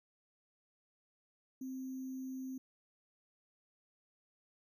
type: tone with sample-and-hold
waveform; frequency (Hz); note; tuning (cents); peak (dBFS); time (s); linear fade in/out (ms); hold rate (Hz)
sine; 261.6; C4; 0; -40; 1.61-2.58; 5; 6300
effects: none